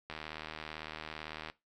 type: click train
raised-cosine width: 0.3 ms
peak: -25 dBFS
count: 110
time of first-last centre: 0.1-1.499 s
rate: 77.9 Hz
effects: noise-tail reverb RT60 0.2 s tail -18 dB re dry

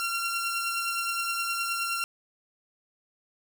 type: tone pair together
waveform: sawtooth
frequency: 1373.3 / 2737 Hz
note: F6 / F7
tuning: -30 / -36 cents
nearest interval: octave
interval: 1194 cents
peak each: -26 / -29 dBFS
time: 0-2.04 s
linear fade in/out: 0 ms
effects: none

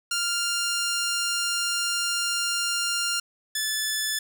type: tone pair in turn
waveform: 10% pulse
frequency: 1396.9 / 1736.8 Hz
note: F6 / A6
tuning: 0 / -23 cents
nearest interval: major third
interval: 377 cents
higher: second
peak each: -16 dBFS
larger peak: neither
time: 0.11-3.2 / 3.55-4.19 s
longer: first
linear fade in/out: 5 ms
effects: 9-bit

